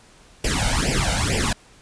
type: noise with flanger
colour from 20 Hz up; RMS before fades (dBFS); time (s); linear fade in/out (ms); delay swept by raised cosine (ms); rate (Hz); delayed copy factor
pink; -21; 0.44-1.53; 5; 0.38 to 1.38; 2.2; +1
effects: pink hiss -51 dBFS RMS until 1.81 s + resampled to 22050 Hz